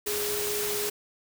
sine tone in noise, 415.3 Hz, G#4, in tune, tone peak -31 dBFS, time 0.06-0.9 s, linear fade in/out 10 ms, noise white, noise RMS -31 dBFS, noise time 0.06-0.9 s, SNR -3 dB, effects none

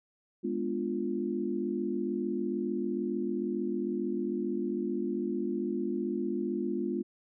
sine chord, G# diminished seventh, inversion none, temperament equal with one note detuned, 207.1 / 246.9 / 293.7 / 349.2 Hz, G#3 / B3 / D4 / F4, -5 / 0 / 0 / 0 cents, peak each -35 / -35 / -38 / -33 dBFS, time 0.43-7.03 s, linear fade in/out 20 ms, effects none

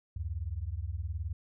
sine beating tone pair, 71.6 / 90.6 Hz, D2 / F#2, -43 / -36 cents, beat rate 19 Hz, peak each -36 / -36 dBFS, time 0.16-1.33 s, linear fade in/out 5 ms, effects none

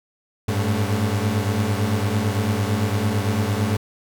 35% pulse tone cluster, 99.1 / 108 / 219.4 / 286.8 Hz, G2 / A2 / A3 / D4, +19 / -32 / -5 / -41 cents, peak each -21 / -22 / -26 / -30 dBFS, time 0.48-3.77 s, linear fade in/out 5 ms, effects none

